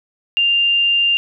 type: tone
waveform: sine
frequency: 2794 Hz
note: F7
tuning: in tune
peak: -12 dBFS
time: 0.37-1.17 s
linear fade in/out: 0 ms
effects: none